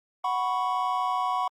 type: chord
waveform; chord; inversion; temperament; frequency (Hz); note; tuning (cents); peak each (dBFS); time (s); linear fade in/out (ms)
triangle; F# suspended fourth; none; equal; 740 / 987.8 / 1108.7; F#5 / B5 / C#6; 0 / 0 / 0; -27; 0.24-1.48; 5
effects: Opus 48 kbps